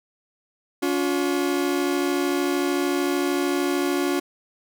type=tone pair together; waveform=40% pulse; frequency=284 / 357.3 Hz; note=C#4 / F4; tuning=+42 / +40 cents; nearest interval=major third; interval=398 cents; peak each=-23 / -23 dBFS; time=0.82-4.2 s; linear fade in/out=10 ms; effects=none

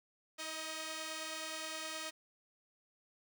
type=tone pair together; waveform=5% pulse; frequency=317.9 / 626.3 Hz; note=D#4 / D#5; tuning=+37 / +11 cents; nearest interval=octave; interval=1174 cents; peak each=-34 / -31 dBFS; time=0.38-2.11 s; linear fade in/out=20 ms; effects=none

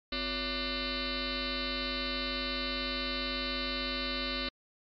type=tone with frequency modulation; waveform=sine; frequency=2093 Hz; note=C7; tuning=in tune; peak=-31 dBFS; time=0.12-4.49 s; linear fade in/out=5 ms; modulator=306 Hz; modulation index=7.6; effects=MP3 48 kbps

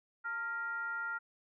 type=tone with frequency modulation; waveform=sine; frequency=1396.9 Hz; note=F6; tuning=in tune; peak=-35 dBFS; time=0.24-1.19 s; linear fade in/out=20 ms; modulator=497 Hz; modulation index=0.47; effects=none

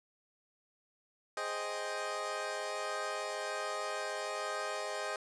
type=chord; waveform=20% pulse; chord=Ab major seventh; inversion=none; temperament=equal; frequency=415.3 / 523.3 / 622.3 / 784 Hz; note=Ab4 / C5 / Eb5 / G5; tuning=0 / 0 / 0 / 0 cents; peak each=-38 / -37 / -34 / -40 dBFS; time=1.37-5.16 s; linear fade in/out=2 ms; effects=resampled to 22050 Hz

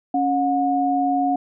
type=tone pair together; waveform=sine; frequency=277.2 / 724 Hz; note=C#4 / F#5; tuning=0 / -38 cents; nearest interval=octave + perfect fourth; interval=1662 cents; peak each=-21 / -19 dBFS; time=0.14-1.36 s; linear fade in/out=5 ms; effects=none

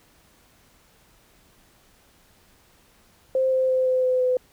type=tone with pitch steps; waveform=sine; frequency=523.3 / 519.7 / 516.1 / 512.5 / 509 / 505.5 Hz; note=C5 / C5 / C5 / C5 / C5 / B4; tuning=0 / -12 / -24 / -36 / -48 / +40 cents; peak=-18 dBFS; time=3.35-4.37 s; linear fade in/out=2 ms; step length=170 ms; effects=pink hiss -58 dBFS RMS until 4.52 s

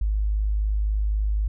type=tone; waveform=sine; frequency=51.91 Hz; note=G#1; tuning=in tune; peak=-20 dBFS; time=0.01-1.48 s; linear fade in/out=5 ms; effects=none

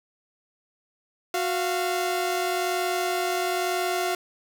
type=tone pair together; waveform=sawtooth; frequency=366 / 691 Hz; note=F#4 / F5; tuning=-19 / -19 cents; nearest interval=major seventh; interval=1100 cents; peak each=-23 dBFS; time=1.34-4.15 s; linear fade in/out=2 ms; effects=none

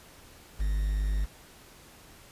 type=tone with quantisation; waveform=triangle; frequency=50.7 Hz; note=G#1; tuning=41 cents flat; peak=-23 dBFS; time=0.59-1.26 s; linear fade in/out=20 ms; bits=8; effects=pink hiss -53 dBFS RMS until 2.31 s + resampled to 32000 Hz

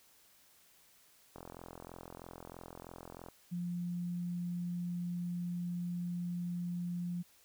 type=click train; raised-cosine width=1 ms; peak=-33 dBFS; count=84; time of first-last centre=1.36-3.286 s; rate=43.1 Hz
type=tone; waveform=sine; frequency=175.4 Hz; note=F3; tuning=8 cents sharp; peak=-35 dBFS; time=3.51-7.23 s; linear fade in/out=20 ms
effects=white hiss -65 dBFS RMS until 7.44 s

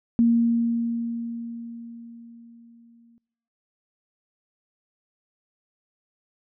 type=tone with exponential decay; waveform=sine; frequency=233.1 Hz; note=A#3; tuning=in tune; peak=-14 dBFS; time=0.19-3.18 s; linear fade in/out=0 ms; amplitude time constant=650 ms; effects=noise-tail reverb RT60 1.0 s tail -26 dB re dry

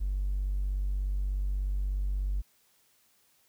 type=tone; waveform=triangle; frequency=48.31 Hz; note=G1; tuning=25 cents flat; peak=-24 dBFS; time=0-2.42 s; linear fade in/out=20 ms; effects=tanh soft clip ceiling -24 dBFS + white hiss -67 dBFS RMS until 3.48 s

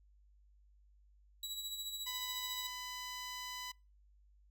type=tone with tremolo; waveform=sawtooth; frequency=3900 Hz; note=B7; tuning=23 cents flat; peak=-36 dBFS; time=1.43-2.67 s; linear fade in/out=2 ms; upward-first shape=sine; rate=14 Hz; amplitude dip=50%
type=tone; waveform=10% pulse; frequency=1000 Hz; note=B5; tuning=21 cents sharp; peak=-34 dBFS; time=2.06-3.72 s; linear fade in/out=10 ms
effects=noise-tail reverb RT60 0.3 s tail -26 dB re dry + added 50 Hz sine -63 dBFS peak until 4.5 s

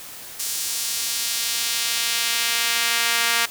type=tone with high-pass filter sweep; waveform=sawtooth; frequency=233.1 Hz; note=A#3; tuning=in tune; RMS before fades=-23 dBFS; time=0.39-3.46 s; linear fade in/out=10 ms; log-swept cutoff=6600 to 1700 Hz; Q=0.86; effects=white hiss -38 dBFS RMS until 3.5 s

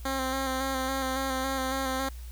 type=tone with vibrato; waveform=10% pulse; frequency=264.9 Hz; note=C4; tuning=22 cents sharp; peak=-20 dBFS; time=0.05-2.09 s; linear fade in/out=5 ms; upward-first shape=square; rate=3.6 Hz; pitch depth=22 cents each way; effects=added 60 Hz sine -38 dBFS peak until 2.31 s + white hiss -54 dBFS RMS until 2.31 s

